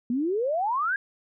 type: exponential sweep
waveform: sine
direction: up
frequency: 230.7 to 1661.2 Hz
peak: -23 dBFS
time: 0.1-0.96 s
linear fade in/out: 2 ms
effects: none